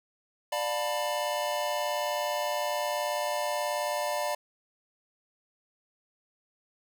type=chord; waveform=square; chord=B half-diminished seventh; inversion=first; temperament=just; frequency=592.7 / 711.2 / 889 / 987.8 Hz; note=D5 / F5 / A5 / B5; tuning=+16 / +31 / +18 / 0 cents; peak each=-32 / -36 / -37 / -36 dBFS; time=0.52-4.35 s; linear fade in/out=5 ms; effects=none